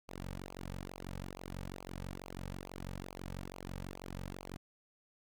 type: tone with flanger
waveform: sawtooth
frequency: 46.09 Hz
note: F#1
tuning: 6 cents flat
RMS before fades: -45 dBFS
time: 0.08-4.57 s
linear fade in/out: 10 ms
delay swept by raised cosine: 0.54 to 2.94 ms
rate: 2.3 Hz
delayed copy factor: -0.9
effects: none